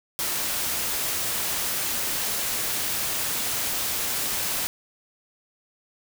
white noise, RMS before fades -27 dBFS, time 0.19-4.67 s, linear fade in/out 0 ms, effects none

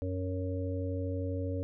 harmonic tone, 92.5 Hz, F#2, in tune, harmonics 1 / 3 / 5 / 6, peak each -33 / -38 / -40 / -41 dBFS, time 0.02-1.63 s, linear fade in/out 0 ms, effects none

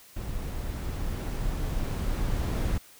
brown noise with level ramp, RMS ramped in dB -34 to -26 dBFS, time 0.16-2.78 s, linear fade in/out 5 ms, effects white hiss -53 dBFS RMS until 2.99 s

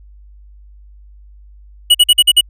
square tone bursts, 2923 Hz, F#7, 22 cents flat, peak -5 dBFS, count 6, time 1.9-2.411 s, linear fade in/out 10 ms, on 46 ms, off 47 ms, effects added 50 Hz sine -38 dBFS peak until 2.49 s

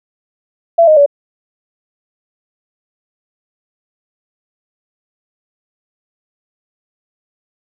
sine tone with pitch steps, 672 / 619.8 / 571.6 Hz, E5 / D#5 / D5, +33 / -7 / -47 cents, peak -4 dBFS, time 0.78-1.062 s, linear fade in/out 10 ms, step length 94 ms, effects none

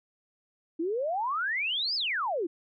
sine exponential two-way sweep, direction up then down, 311 to 5240 to 311 Hz, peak -27 dBFS, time 0.79-2.47 s, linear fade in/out 10 ms, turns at 1.95 s, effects none

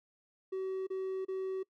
triangle tone bursts, 379.5 Hz, F#4, 44 cents sharp, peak -31 dBFS, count 3, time 0.52-1.632 s, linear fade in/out 10 ms, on 350 ms, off 31 ms, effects noise-tail reverb RT60 0.1 s tail -23 dB re dry + tanh soft clip ceiling -27 dBFS

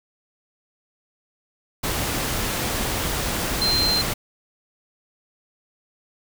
sine tone in noise, 4138 Hz, C8, 20 cents flat, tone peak -19 dBFS, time 3.61-4.02 s, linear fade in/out 10 ms, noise pink, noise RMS -25 dBFS, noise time 1.83-4.14 s, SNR +3 dB, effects none

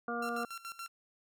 harmonic tone, 236.5 Hz, A#3, 25 cents sharp, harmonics 1 / 2 / 3 / 5 / 6, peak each -40 / -40 / -40 / -40 / -40 dBFS, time 0.08-0.45 s, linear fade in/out 2 ms
sawtooth tone with tremolo, 1363 Hz, F6, 43 cents flat, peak -37 dBFS, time 0.22-0.88 s, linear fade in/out 5 ms, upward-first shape square, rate 7 Hz, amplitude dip 80%
effects none

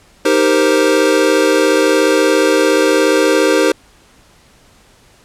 square chord, C minor seventh, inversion first, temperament equal, 311.1 / 392 / 466.2 / 523.3 Hz, Eb4 / G4 / Bb4 / C5, 0 / 0 / 0 / 0 cents, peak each -16 dBFS, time 0.25-3.72 s, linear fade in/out 5 ms, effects pink hiss -48 dBFS RMS until 5.24 s + low-pass 10000 Hz 12 dB/octave

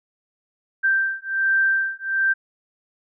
sine beating tone pair, 1568 / 1569.3 Hz, G6 / G6, 0 / +1 cents, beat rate 1.3 Hz, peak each -21 dBFS, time 0.83-2.34 s, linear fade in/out 20 ms, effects none

